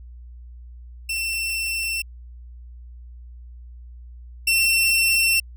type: tone pair in turn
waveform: sawtooth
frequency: 2694 / 2704 Hz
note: E7 / E7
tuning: +37 / +43 cents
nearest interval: unison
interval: 6 cents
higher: second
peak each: -20 / -13 dBFS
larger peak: second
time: 1.09-2.02 / 4.47-5.4 s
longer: neither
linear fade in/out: 5 ms
effects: added 60 Hz sine -38 dBFS peak until 5.56 s